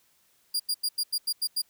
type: tone bursts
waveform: sawtooth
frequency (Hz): 4816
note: D8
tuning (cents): +43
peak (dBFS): -22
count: 8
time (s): 0.54-1.62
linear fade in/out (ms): 10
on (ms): 58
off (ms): 88
effects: white hiss -66 dBFS RMS until 1.69 s